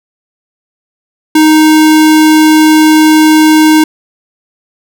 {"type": "tone", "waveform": "square", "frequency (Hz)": 311.1, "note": "D#4", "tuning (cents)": 0, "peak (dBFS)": -3, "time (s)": [1.35, 3.84], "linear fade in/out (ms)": 5, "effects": []}